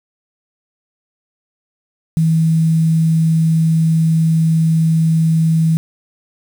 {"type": "tone with quantisation", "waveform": "sine", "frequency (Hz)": 161.6, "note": "E3", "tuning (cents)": -34, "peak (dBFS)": -10, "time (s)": [2.17, 5.77], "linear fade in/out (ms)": 0, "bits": 6, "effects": []}